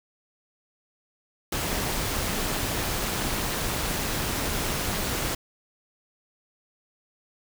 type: noise with amplitude modulation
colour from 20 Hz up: pink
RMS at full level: -26 dBFS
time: 1.52-5.35 s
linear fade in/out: 5 ms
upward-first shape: sine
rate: 207 Hz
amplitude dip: 45%
effects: none